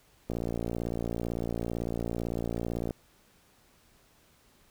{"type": "click train", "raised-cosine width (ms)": 2, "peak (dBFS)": -19, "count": 152, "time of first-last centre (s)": [0.3, 2.908], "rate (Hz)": 57.9, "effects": ["pink hiss -63 dBFS RMS until 4.7 s"]}